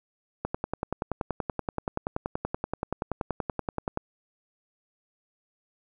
click train, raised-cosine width 1 ms, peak -14 dBFS, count 38, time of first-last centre 0.45-3.974 s, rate 10.5 Hz, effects none

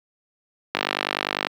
click train, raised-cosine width 0.3 ms, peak -4 dBFS, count 37, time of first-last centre 0.75-1.469 s, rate 50.1 Hz, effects high-pass 200 Hz 12 dB/octave + 7-bit

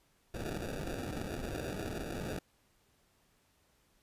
white noise with sample-and-hold, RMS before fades -39 dBFS, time 0.34-2.39 s, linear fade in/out 5 ms, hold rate 1050 Hz, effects pink hiss -71 dBFS RMS until 4.02 s + resampled to 32000 Hz

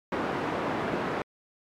pink band-pass noise, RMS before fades -30 dBFS, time 0.12-1.22 s, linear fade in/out 2 ms, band 210 to 1500 Hz, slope 12 dB/octave, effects MP3 96 kbps

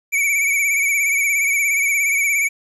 square tone with vibrato, 2277 Hz, C#7, 46 cents sharp, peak -16 dBFS, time 0.12-2.49 s, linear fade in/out 20 ms, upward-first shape sine, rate 17 Hz, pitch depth 60 cents each way, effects resampled to 32000 Hz + 9-bit

